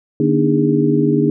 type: tone cluster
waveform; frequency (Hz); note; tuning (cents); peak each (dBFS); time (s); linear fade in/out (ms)
sine; 149.2 / 238.1 / 290.9 / 311.1 / 409.1; D3 / A#3 / D4 / D#4 / G#4; +28 / +37 / -16 / 0 / -26; -18; 0.2-1.3; 2
effects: none